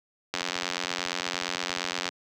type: click train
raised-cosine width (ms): 0.2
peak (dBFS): -10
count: 156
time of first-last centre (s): 0.34-2.089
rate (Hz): 88.6
effects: high-pass 200 Hz 12 dB/octave